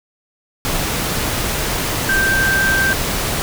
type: tone in noise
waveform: sine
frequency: 1568 Hz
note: G6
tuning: in tune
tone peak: -14 dBFS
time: 2.09-2.93 s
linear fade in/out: 0 ms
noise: pink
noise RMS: -20 dBFS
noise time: 0.65-3.42 s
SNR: +3 dB
effects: none